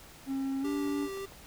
triangle tone with pitch glide, 270 to 287.7 Hz, C#4 to D4, -45 to -36 cents, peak -28 dBFS, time 0.26-1.09 s, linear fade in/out 50 ms, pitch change +109 cents, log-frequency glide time 0.61-0.67 s
square tone with vibrato, 392 Hz, G4, in tune, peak -37 dBFS, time 0.64-1.26 s, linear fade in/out 10 ms, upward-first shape sine, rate 3.5 Hz, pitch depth 8 cents each way
click train, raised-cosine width 1 ms, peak -37 dBFS, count 5, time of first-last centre 0.73-1.322 s, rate 6.76 Hz
effects pink hiss -52 dBFS RMS until 1.46 s

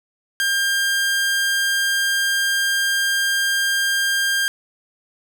sawtooth tone, 1600 Hz, G6, 35 cents sharp, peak -14 dBFS, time 0.4-4.48 s, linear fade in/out 0 ms, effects 7-bit

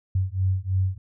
sine beating tone pair, 92.8 / 95.9 Hz, F#2 / G2, +6 / -37 cents, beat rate 3.1 Hz, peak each -24 dBFS, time 0.15-0.98 s, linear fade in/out 5 ms, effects none

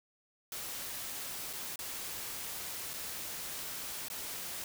white noise with dropouts, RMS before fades -41 dBFS, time 0.52-4.64 s, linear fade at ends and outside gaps 1 ms, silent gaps 1.53-1.534 / 1.758-1.79 / 2.934-2.938 / 4.084-4.101 s, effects none

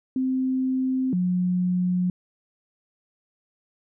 sine tone pair in turn, 260 / 180.47 Hz, C4 / F#3, -11 / -43 cents, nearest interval tritone, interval 632 cents, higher first, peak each -21 / -20 dBFS, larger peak second, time 0.16-1.13 / 1.13-2.1 s, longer neither, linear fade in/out 2 ms, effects none

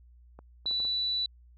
clicks, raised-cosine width 1 ms, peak -33 dBFS, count 5, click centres 0.39 / 0.657 / 0.711 / 0.802 / 0.851 s
sine tone, 3960 Hz, B7, 4 cents sharp, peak -27 dBFS, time 0.66-1.26 s, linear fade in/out 2 ms
effects added 60 Hz sine -53 dBFS peak until 1.57 s

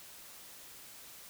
silence, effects white hiss -52 dBFS RMS until 1.29 s

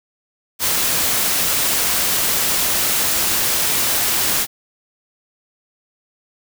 white noise, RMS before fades -18 dBFS, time 0.59-4.47 s, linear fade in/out 50 ms, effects none

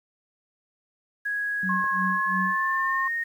sine tone with pitch glide, 1661.2 to 1853.9 Hz, G#6 to A#6, 0 to -10 cents, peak -25 dBFS, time 1.25-3.24 s, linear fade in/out 10 ms, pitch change +190 cents, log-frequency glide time 2.06-3.12 s
sine tone with tremolo, 187.8 Hz, F#3, 26 cents sharp, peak -26 dBFS, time 1.63-2.6 s, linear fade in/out 2 ms, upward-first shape sine, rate 2.9 Hz, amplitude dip 100%
sine tone, 1074 Hz, C6, 45 cents sharp, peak -25 dBFS, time 1.69-3.08 s, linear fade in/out 5 ms
clicks, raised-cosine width 1 ms, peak -27 / -35 dBFS, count 2, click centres 1.841 / 1.865 s
effects 9-bit

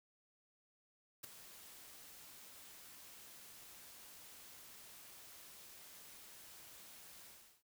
white noise with ADSR envelope, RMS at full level -44 dBFS, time 1.23-7.63 s, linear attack 15 ms, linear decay 4 ms, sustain -13 dB, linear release 370 ms, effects none

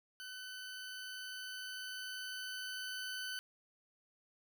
20% pulse tone with level ramp, 1509 Hz, F#6, 34 cents sharp, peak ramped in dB -41 to -35 dBFS, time 0.2-3.39 s, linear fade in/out 0 ms, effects none

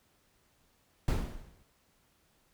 brown noise with exponential decay, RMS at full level -25 dBFS, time 1.08-1.64 s, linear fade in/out 2 ms, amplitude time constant 120 ms, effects pink hiss -70 dBFS RMS until 2.53 s

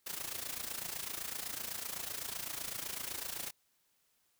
white noise with amplitude modulation, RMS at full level -38 dBFS, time 0.06-3.51 s, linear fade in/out 10 ms, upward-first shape sine, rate 27.9 Hz, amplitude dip 75%, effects white hiss -75 dBFS RMS until 4.39 s

